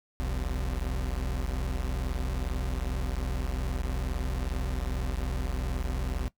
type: tone pair together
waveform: 40% pulse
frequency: 41.94 / 64.4 Hz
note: E1 / C2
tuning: +31 / -27 cents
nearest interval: perfect fifth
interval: 742 cents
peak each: -31 / -31 dBFS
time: 0.2-6.28 s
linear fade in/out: 0 ms
effects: noise-tail reverb RT60 0.1 s tail -18 dB re dry